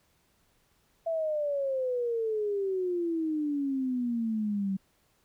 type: exponential sweep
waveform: sine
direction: down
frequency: 668 to 190 Hz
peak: -27 dBFS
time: 1.06-4.77 s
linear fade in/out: 10 ms
effects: pink hiss -69 dBFS RMS until 5.24 s